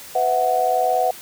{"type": "chord", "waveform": "sine", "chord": "B suspended fourth", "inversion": "none", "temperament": "equal with one note detuned", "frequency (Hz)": [501.9, 659.3, 740], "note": ["B4", "E5", "F#5"], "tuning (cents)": [28, 0, 0], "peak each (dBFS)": [-23, -22, -18], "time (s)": [0.15, 1.11], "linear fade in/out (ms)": 5, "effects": ["white hiss -39 dBFS RMS until 1.21 s"]}